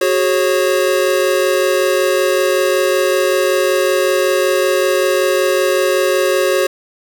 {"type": "chord", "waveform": "square", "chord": "F# suspended second", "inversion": "none", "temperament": "equal with one note detuned", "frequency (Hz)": [370, 415.3, 545.2], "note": ["F#4", "G#4", "C#5"], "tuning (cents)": [0, 0, -29], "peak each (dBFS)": [-17, -20, -16], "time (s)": [0.01, 6.67], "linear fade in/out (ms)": 5, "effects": []}